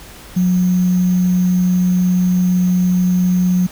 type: tone with sample-and-hold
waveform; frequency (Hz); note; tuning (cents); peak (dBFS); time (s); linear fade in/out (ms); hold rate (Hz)
sine; 181.2; F#3; -36; -11; 0.36-3.67; 10; 6300
effects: added 49 Hz sine -45 dBFS peak until 3.71 s + pink hiss -38 dBFS RMS until 3.71 s